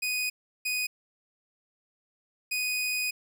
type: tone bursts at uneven times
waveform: sawtooth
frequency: 2489 Hz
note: D#7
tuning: in tune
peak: -24 dBFS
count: 3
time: 0.02-0.3 / 0.65-0.87 / 2.51-3.11 s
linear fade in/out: 10 ms
effects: none